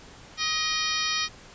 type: harmonic tone with a mistuned harmonic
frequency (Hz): 629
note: D#5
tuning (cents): +19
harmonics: 2 / 3 / 4 / 5 / 6 / 7 / 8 / 9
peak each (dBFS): -33 / -33 / -33 / -33 / -33 / -33 / -33 / -33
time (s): 0.37-1.29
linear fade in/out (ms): 50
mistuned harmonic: 4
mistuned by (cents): -54
effects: pink hiss -48 dBFS RMS until 1.54 s + resampled to 16000 Hz